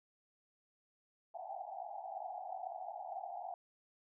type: band-pass noise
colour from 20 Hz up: white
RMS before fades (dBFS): -45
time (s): 1.34-3.54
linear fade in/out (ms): 2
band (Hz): 680 to 810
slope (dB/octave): 96
effects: none